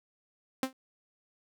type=tone with exponential decay; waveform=sawtooth; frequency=262.4 Hz; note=C4; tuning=5 cents sharp; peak=-20 dBFS; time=0.63-0.73 s; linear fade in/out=2 ms; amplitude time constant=21 ms; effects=none